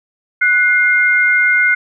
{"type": "tone pair together", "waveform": "sine", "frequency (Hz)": [1478.2, 2115], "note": ["F#6", "C7"], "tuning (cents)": [-2, 18], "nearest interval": "tritone", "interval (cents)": 620, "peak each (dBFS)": -12, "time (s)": [0.41, 1.75], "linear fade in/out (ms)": 10, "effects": []}